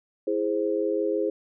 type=chord; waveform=sine; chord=E augmented; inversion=none; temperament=equal; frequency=329.6 / 415.3 / 523.3 Hz; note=E4 / G#4 / B#4; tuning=0 / 0 / 0 cents; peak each=-28 / -26 / -28 dBFS; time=0.27-1.3 s; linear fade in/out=5 ms; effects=none